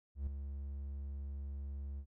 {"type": "tone with ADSR envelope", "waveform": "triangle", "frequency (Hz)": 69.7, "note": "C#2", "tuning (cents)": 10, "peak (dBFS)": -31, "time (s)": [0.15, 2.06], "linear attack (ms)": 120, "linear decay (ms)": 4, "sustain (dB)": -7, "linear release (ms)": 73, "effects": []}